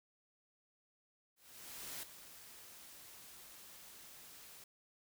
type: noise with ADSR envelope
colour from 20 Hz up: white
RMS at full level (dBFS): -45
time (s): 1.36-4.64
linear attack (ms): 670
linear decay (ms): 5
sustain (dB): -11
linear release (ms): 3
effects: none